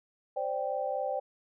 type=chord; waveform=sine; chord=C suspended second; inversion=none; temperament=equal; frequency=523.3 / 587.3 / 784 Hz; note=C5 / D5 / G5; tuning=0 / 0 / 0 cents; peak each=-34 dBFS; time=0.36-1.2 s; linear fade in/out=10 ms; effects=none